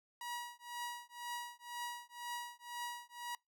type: tone with tremolo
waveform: sawtooth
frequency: 961 Hz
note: B5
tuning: 48 cents flat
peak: -35 dBFS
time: 0.21-3.35 s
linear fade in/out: 2 ms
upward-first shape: triangle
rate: 2 Hz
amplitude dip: 100%
effects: noise-tail reverb RT60 0.2 s tail -25 dB re dry